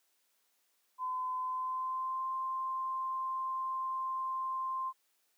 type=tone with pitch glide; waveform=sine; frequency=1020 to 1048.1 Hz; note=C6 to C6; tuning=-44 to +3 cents; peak=-33 dBFS; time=0.98-4.93 s; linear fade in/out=50 ms; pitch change=+47 cents; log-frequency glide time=1.37-2.27 s; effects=white hiss -75 dBFS RMS until 5.37 s + high-pass 300 Hz 12 dB/octave